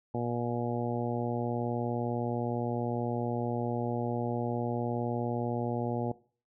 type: harmonic tone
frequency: 119.7 Hz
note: A#2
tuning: 46 cents sharp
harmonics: 1 / 2 / 3 / 4 / 5 / 6 / 7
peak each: -35 / -35 / -37 / -38 / -40 / -41 / -40 dBFS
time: 0.14-6.12 s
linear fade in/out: 5 ms
effects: noise-tail reverb RT60 0.4 s tail -19 dB re dry